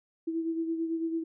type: beating tone pair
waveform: sine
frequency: 327.3 / 336.3 Hz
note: E4 / E4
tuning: -12 / +35 cents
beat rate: 9 Hz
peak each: -29 / -38 dBFS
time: 0.27-1.24 s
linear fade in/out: 10 ms
effects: none